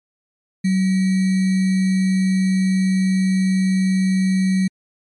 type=tone with sample-and-hold; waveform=sine; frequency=188.7 Hz; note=F#3; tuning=34 cents sharp; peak=-14 dBFS; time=0.64-4.68 s; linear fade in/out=10 ms; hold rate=2100 Hz; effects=MP3 48 kbps